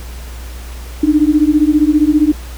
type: beating tone pair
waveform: sine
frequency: 294.4 / 309.4 Hz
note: D4 / D#4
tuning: +4 / -10 cents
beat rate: 15 Hz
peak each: -11 dBFS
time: 1.03-2.32 s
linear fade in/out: 5 ms
effects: added 60 Hz sine -26 dBFS peak until 2.57 s + pink hiss -36 dBFS RMS until 2.57 s